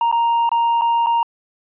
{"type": "tone with dropouts", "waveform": "triangle", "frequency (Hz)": 932.3, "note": "A#5", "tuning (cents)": 0, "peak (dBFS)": -12, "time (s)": [0.01, 1.23], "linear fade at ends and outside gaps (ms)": 2, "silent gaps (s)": [[0.115, 0.125], [0.492, 0.516], [0.812, 0.818], [1.062, 1.068]], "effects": ["resampled to 8000 Hz"]}